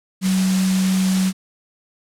sine tone in noise, 188.3 Hz, F#3, 31 cents sharp, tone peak -15 dBFS, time 0.21-1.33 s, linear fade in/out 50 ms, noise white, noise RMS -26 dBFS, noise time 0.21-1.33 s, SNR +8 dB, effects low-pass 9000 Hz 12 dB/octave

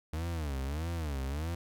40% pulse tone with vibrato, 75.3 Hz, D2, 44 cents sharp, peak -32 dBFS, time 0.13-1.55 s, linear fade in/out 5 ms, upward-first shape sine, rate 1.6 Hz, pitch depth 220 cents each way, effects 12-bit

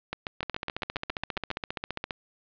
two click trains, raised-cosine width 0.3 ms, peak -15 / -15 dBFS, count 11 / 26, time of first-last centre 0.13-1.513 / 0.43-2.108 s, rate 7.23 / 14.9 Hz, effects resampled to 11025 Hz + 8-bit

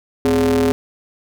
square ring-modulated tone, 79.2 Hz, D#2, 31 cents sharp, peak -11 dBFS, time 0.25-0.72 s, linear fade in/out 0 ms, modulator 337 Hz, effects none

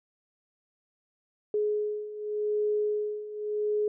sine beating tone pair, 420 / 420.86 Hz, G#4 / G#4, +19 / +23 cents, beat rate 0.86 Hz, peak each -32 / -28 dBFS, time 1.54-3.88 s, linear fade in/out 2 ms, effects none

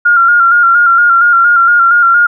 sine tone with vibrato, 1396.9 Hz, F6, in tune, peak -4 dBFS, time 0.05-2.27 s, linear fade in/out 10 ms, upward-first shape square, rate 4.3 Hz, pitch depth 33 cents each way, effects none

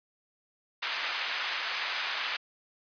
white band-pass noise, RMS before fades -33 dBFS, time 0.82-2.37 s, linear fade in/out 10 ms, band 1100 to 3100 Hz, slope 12 dB/octave, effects resampled to 11025 Hz

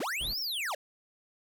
square linear two-way sweep, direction up then down, 171.3 to 5560 to 491.4 Hz, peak -32 dBFS, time 0-0.75 s, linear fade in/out 5 ms, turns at 0.4 s
brown noise, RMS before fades -41 dBFS, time 0.2-0.34 s, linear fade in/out 10 ms
effects none

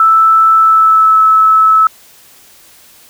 sine tone with pitch glide, 1318.5 to 1301.9 Hz, E6 to E6, 0 to -22 cents, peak -4 dBFS, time 0-1.87 s, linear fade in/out 2 ms, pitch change -22 cents, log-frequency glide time 0.55-1.2 s, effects white hiss -42 dBFS RMS until 3.09 s

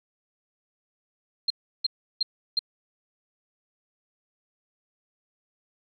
sine tone bursts, 4186 Hz, C8, in tune, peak -20 dBFS, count 4, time 1.48-2.592 s, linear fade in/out 5 ms, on 23 ms, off 340 ms, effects none

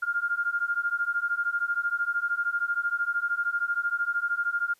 sine beating tone pair, 1400 / 1413 Hz, F6 / F6, +4 / +20 cents, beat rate 13 Hz, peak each -28 dBFS, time 0.02-4.74 s, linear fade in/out 10 ms, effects white hiss -64 dBFS RMS until 4.79 s + resampled to 32000 Hz

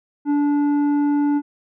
sine tone with tanh clipping, 290 Hz, D4, 22 cents flat, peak -17 dBFS, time 0.25-1.42 s, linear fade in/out 50 ms, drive 8 dB, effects none

